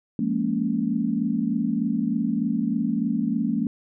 sine chord, Bb minor seventh, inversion second, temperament just, 174.81 / 209.8 / 233.1 / 279.7 Hz, F3 / Ab3 / Bb3 / Db4, +2 / +18 / 0 / +16 cents, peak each -30 / -26 / -25 / -28 dBFS, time 0.19-3.67 s, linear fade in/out 2 ms, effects none

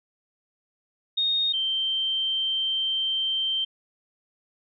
sine tone pair in turn, 3707 / 3130 Hz, A#7 / G7, -10 / -3 cents, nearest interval minor third, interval 293 cents, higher first, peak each -21 / -23 dBFS, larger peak first, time 1.17-1.53 / 1.53-3.65 s, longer second, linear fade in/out 10 ms, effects none

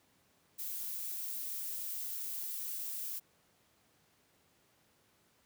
violet noise, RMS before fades -40 dBFS, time 0.58-3.2 s, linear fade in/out 20 ms, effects pink hiss -70 dBFS RMS until 5.45 s + high-pass 100 Hz 12 dB/octave

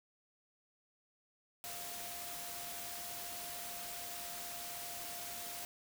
sine tone in noise, 698.5 Hz, F5, in tune, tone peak -51 dBFS, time 1.64-5.65 s, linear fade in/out 0 ms, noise white, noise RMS -45 dBFS, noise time 1.64-5.65 s, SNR -9 dB, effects none

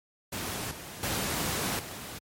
pink noise with level steps, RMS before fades -34 / -42 / -30 / -40 dBFS, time 0.32-2.19 s, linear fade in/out 10 ms, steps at 0.71 / 1.03 / 1.79 s, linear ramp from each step 2 ms, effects high-pass 80 Hz 12 dB/octave + MP3 64 kbps

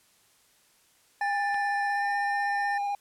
triangle tone with pitch glide, 1765 to 1799 Hz, A6 to A6, +5 to +38 cents, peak -28 dBFS, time 1.21-2.78 s, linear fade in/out 5 ms, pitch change +33 cents, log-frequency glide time 1.89-2.05 s
triangle tone with vibrato, 809 Hz, G#5, 46 cents flat, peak -25 dBFS, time 1.21-2.95 s, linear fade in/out 2 ms, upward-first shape square, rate 16 Hz, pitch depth 12 cents each way
click, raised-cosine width 0.3 ms, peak -26 dBFS, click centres 1.544 s
effects white hiss -63 dBFS RMS until 3 s + low-pass 12000 Hz 12 dB/octave

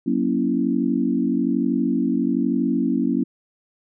sine chord, F# dominant seventh, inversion none, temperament equal with one note detuned, 185 / 236.1 / 277.2 / 329.6 Hz, F#3 / A#3 / C#4 / E4, 0 / +22 / 0 / 0 cents, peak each -26 / -22 / -22 / -26 dBFS, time 0.06-3.24 s, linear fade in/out 10 ms, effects none

